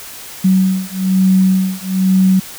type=beating tone pair; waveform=sine; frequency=187.8 / 188.9 Hz; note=F#3 / F#3; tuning=+26 / +36 cents; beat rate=1.1 Hz; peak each=-13 dBFS; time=0.44-2.4 s; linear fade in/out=10 ms; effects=white hiss -32 dBFS RMS until 2.58 s